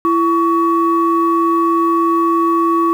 sine tone pair together, 334.7 / 1125.8 Hz, E4 / C#6, +26 / +26 cents, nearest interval octave + major sixth, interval 2100 cents, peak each -13 dBFS, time 0.05-2.93 s, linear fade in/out 0 ms, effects tanh soft clip ceiling -4 dBFS + 7-bit

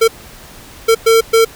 square tone bursts at uneven times, 452.5 Hz, A4, 48 cents sharp, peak -7 dBFS, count 4, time 0.01-0.08 / 0.88-0.95 / 1.06-1.21 / 1.33-1.45 s, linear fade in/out 10 ms, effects pink hiss -37 dBFS RMS until 1.55 s

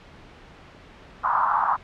pink band-pass noise, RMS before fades -22 dBFS, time 1.23-1.77 s, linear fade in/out 20 ms, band 850 to 1300 Hz, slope 48 dB/octave, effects pink hiss -47 dBFS RMS until 1.83 s + low-pass 3000 Hz 12 dB/octave

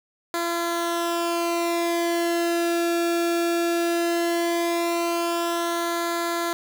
sawtooth tone with flanger, 340.6 Hz, F4, 43 cents flat, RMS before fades -24 dBFS, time 0.34-6.53 s, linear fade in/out 0 ms, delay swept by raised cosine 0.36 to 0.99 ms, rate 0.17 Hz, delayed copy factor -0.7, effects none

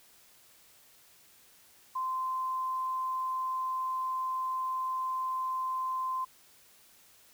sine tone, 1037 Hz, C6, 16 cents flat, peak -30 dBFS, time 1.95-6.25 s, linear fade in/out 10 ms, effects white hiss -60 dBFS RMS until 7.33 s

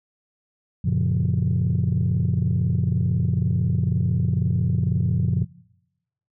sine chord, Gb major seventh, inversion none, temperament equal, 92.5 / 116.54 / 138.59 / 174.61 Hz, Gb2 / Bb2 / Db3 / F3, 0 / 0 / 0 / 0 cents, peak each -23 dBFS, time 0.84-5.45 s, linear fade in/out 10 ms, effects noise-tail reverb RT60 0.9 s tail -22 dB re dry + tanh soft clip ceiling -13 dBFS

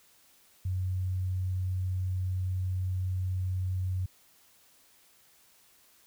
sine tone, 92.5 Hz, F#2, in tune, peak -28 dBFS, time 0.65-4.06 s, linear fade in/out 5 ms, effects white hiss -62 dBFS RMS until 6.06 s

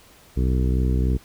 harmonic tone, 63.4 Hz, B1, 46 cents sharp, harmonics 1 / 2 / 3 / 4 / 5 / 6 / 7, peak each -19 / -25 / -29 / -31 / -33 / -35 / -36 dBFS, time 0.36-1.18 s, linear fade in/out 20 ms, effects pink hiss -51 dBFS RMS until 1.24 s

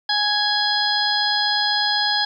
harmonic tone, 832 Hz, G#5, 3 cents sharp, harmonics 1 / 2 / 4 / 5 / 6, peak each -24 / -24 / -24 / -24 / -24 dBFS, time 0.09-2.25 s, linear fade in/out 5 ms, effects 9-bit

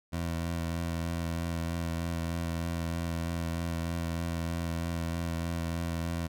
20% pulse tone with vibrato, 83.8 Hz, E2, 29 cents sharp, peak -26 dBFS, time 0.12-6.28 s, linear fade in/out 20 ms, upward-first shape sine, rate 3.2 Hz, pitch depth 17 cents each way, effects none

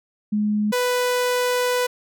sine / sawtooth tone pair in turn, 210 / 495.4 Hz, G#3 / B4, +19 / +5 cents, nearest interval octave + minor third, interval 1486 cents, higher second, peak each -18 / -15 dBFS, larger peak second, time 0.32-0.72 / 0.72-1.87 s, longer second, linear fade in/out 10 ms, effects none

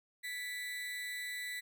35% pulse tone with amplitude modulation, 1975.5 Hz, B6, in tune, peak -35 dBFS, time 0.23-1.61 s, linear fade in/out 20 ms, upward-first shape sine, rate 279 Hz, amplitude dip 50%, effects none

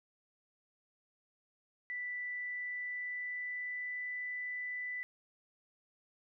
sine tone with pitch glide, 1975.5 to 1988.1 Hz, B6 to B6, 0 to +11 cents, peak -37 dBFS, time 1.9-5.03 s, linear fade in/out 0 ms, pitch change +11 cents, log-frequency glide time 2.18-4.06 s, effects none

